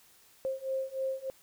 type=beating tone pair; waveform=sine; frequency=529 / 532.3 Hz; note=C5 / C5; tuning=+19 / +30 cents; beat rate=3.3 Hz; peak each=-35 / -34 dBFS; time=0.45-1.3 s; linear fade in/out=0 ms; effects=white hiss -61 dBFS RMS until 1.42 s